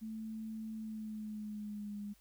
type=tone with pitch glide; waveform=sine; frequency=220 to 205.3 Hz; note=A3 to G#3; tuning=0 to -20 cents; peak=-40 dBFS; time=0.01-2.14 s; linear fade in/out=20 ms; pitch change=-120 cents; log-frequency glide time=0.75-2 s; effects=added 50 Hz sine -68 dBFS peak until 2.2 s + white hiss -69 dBFS RMS until 2.2 s